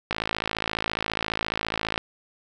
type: click train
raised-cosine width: 0.3 ms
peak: -9 dBFS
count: 103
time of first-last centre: 0.11-1.978 s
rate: 54.6 Hz
effects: none